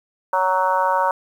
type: harmonic tone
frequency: 186.4 Hz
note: F#3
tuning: 13 cents sharp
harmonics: 3 / 4 / 5 / 6 / 7 / 8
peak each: -23 / -29 / -18 / -25 / -28 / -28 dBFS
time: 0.33-1.11 s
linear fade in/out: 2 ms
effects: 8-bit

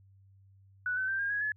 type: tone with pitch steps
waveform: sine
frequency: 1480 / 1523.4 / 1568 / 1614 / 1661.2 / 1709.9 Hz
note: F#6 / G6 / G6 / G#6 / G#6 / A6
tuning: 0 / -50 / 0 / -50 / 0 / -50 cents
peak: -29 dBFS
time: 0.86-1.52 s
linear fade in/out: 2 ms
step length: 110 ms
effects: added 97 Hz sine -57 dBFS peak until 1.56 s

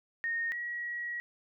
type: tone pair in turn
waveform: sine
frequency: 1849 / 1912 Hz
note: A#6 / A#6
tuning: -15 / +43 cents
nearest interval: minor second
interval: 58 cents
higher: second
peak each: -30 / -34 dBFS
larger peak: first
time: 0.24-0.52 / 0.52-1.2 s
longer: second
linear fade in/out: 0 ms
effects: none

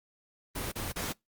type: noise bursts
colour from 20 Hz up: pink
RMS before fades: -35 dBFS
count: 3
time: 0.55-1.128 s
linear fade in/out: 10 ms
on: 170 ms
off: 34 ms
effects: noise-tail reverb RT60 0.2 s tail -26 dB re dry + Opus 24 kbps

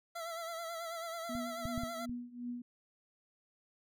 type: tone with vibrato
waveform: 25% pulse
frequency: 668 Hz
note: E5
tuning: 23 cents sharp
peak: -36 dBFS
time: 0.15-2.06 s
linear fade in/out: 10 ms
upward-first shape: sine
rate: 9.2 Hz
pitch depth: 48 cents each way
type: tone with tremolo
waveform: sine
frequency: 242.9 Hz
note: B3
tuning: 29 cents flat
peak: -36 dBFS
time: 1.29-2.62 s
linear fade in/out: 5 ms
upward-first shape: triangle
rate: 2.7 Hz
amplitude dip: 90%
type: clicks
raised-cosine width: 5 ms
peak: -35 / -27 / -27 / -29 / -35 dBFS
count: 5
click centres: 1.352 / 1.655 / 1.778 / 1.835 / 2.095 s
effects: none

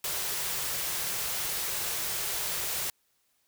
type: band-stop noise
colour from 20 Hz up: white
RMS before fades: -32 dBFS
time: 0.04-2.9 s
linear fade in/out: 2 ms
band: 200 to 320 Hz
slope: 96 dB/octave
effects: white hiss -72 dBFS RMS until 3.47 s

